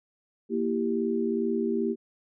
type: chord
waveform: sine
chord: E diminished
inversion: second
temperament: equal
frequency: 233.1 / 329.6 / 392 Hz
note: Bb3 / E4 / G4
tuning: 0 / 0 / 0 cents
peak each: -28 / -31 / -28 dBFS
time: 0.49-1.96 s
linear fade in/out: 50 ms
effects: none